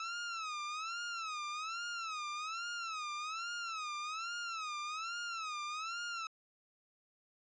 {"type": "tone with vibrato", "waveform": "sawtooth", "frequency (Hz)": 1300, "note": "E6", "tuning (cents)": -24, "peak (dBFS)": -35, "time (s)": [0, 6.27], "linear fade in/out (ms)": 2, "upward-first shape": "sine", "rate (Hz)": 1.2, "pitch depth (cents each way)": 150, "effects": ["resampled to 16000 Hz"]}